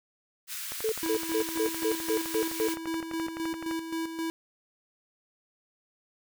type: high-pass noise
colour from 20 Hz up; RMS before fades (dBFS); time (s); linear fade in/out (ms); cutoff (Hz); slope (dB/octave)
white; -37; 0.47-2.77; 50; 1300; 24
type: click train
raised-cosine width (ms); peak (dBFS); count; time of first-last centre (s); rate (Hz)
0.5; -23; 36; 0.72-3.711; 11.7
type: tone bursts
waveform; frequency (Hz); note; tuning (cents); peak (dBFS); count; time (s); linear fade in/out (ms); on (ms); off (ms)
sine; 440; A4; 0; -25; 8; 0.84-2.678; 5; 81; 170
type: tone with tremolo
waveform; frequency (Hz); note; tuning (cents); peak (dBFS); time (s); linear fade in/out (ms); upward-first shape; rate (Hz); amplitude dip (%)
square; 327; E4; -14; -30; 1.03-4.3; 0; square; 3.8; 55
effects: none